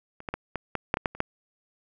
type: clicks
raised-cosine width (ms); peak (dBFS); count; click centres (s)
0.5; -27 / -17 / -14 / -15 / -12 / -7 / -13 / -9 / -27 / -8; 10; 0.204 / 0.288 / 0.34 / 0.557 / 0.753 / 0.941 / 0.971 / 1.058 / 1.15 / 1.204
effects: none